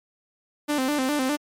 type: tone with vibrato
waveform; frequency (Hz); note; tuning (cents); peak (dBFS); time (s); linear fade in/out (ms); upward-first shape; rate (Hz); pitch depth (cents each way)
sawtooth; 277.2; C#4; 0; -18; 0.68-1.37; 20; square; 4.9; 110
effects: MP3 64 kbps